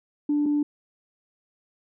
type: tone pair in turn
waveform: sine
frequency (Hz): 293.7 / 293.7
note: D4 / D4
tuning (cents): 0 / 0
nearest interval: unison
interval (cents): 0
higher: neither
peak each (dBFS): -19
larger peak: neither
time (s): 0.29-0.46 / 0.46-0.63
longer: neither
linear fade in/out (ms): 5
effects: tanh soft clip ceiling -16 dBFS